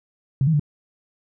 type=tone with pitch steps; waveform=sine; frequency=134.4 / 160.7 / 147.1 Hz; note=C3 / E3 / D3; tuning=+47 / -44 / +3 cents; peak=-15 dBFS; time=0.41-0.596 s; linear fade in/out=2 ms; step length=62 ms; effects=none